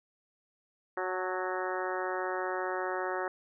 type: harmonic tone with a mistuned harmonic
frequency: 185 Hz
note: F#3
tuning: in tune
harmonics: 2 / 3 / 4 / 5 / 6 / 7 / 8 / 9 / 10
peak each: -36 / -38 / -39 / -40 / -41 / -41 / -42 / -43 / -43 dBFS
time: 0.97-3.28 s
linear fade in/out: 2 ms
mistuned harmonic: 5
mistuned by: -39 cents
effects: none